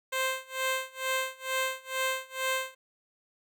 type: tone with tremolo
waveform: 10% pulse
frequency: 523.3 Hz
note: C5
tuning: in tune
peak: -18 dBFS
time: 0.12-2.75 s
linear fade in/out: 10 ms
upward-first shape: sine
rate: 2.2 Hz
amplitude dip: 95%
effects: none